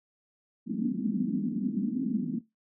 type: band-pass noise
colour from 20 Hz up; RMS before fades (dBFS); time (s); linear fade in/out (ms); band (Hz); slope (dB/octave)
white; -30; 0.66-2.41; 50; 190 to 260; 48
effects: noise-tail reverb RT60 0.2 s tail -19 dB re dry